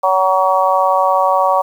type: harmonic tone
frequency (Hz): 188.2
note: F#3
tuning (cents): +30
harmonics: 3 / 4 / 5 / 6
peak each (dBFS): -16 / -16 / -16 / -16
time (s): 0.03-1.62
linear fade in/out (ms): 10
effects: 7-bit